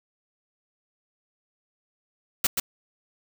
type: noise with echo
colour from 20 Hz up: white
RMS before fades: -21 dBFS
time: 2.44-2.47 s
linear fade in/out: 5 ms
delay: 130 ms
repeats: 1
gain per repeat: -4 dB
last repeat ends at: 2.6 s
effects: none